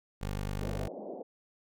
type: tone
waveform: 15% pulse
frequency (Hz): 49.83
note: G1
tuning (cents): +29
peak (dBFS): -27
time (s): 0.21-0.88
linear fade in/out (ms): 10
type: band-pass noise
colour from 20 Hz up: white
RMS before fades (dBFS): -42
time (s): 0.61-1.23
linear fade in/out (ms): 10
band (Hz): 200 to 700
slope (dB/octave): 48
effects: none